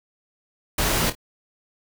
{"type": "noise with echo", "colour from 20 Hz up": "pink", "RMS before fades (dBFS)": -22, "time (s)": [0.78, 1.1], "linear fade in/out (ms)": 5, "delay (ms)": 26, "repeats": 2, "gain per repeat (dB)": -11, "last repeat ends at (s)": 1.152, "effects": []}